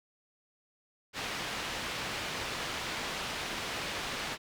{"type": "low-pass noise", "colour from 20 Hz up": "white", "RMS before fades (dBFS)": -37, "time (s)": [1.13, 4.38], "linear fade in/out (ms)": 50, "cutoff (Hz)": 3400, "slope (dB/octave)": 12, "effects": []}